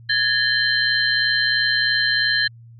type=tone cluster; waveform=sine; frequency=1673 / 1796 / 3118 / 4124 Hz; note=G#6 / A6 / G7 / C8; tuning=+12 / +35 / -10 / -26 cents; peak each=-21 / -22 / -26 / -21 dBFS; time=0.09-2.48 s; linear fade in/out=10 ms; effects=added 116 Hz sine -41 dBFS peak until 2.79 s